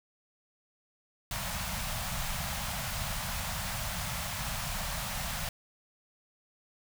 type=band-stop noise; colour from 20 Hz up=pink; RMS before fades=-35 dBFS; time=1.31-5.49 s; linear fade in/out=2 ms; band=210 to 590 Hz; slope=48 dB/octave; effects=none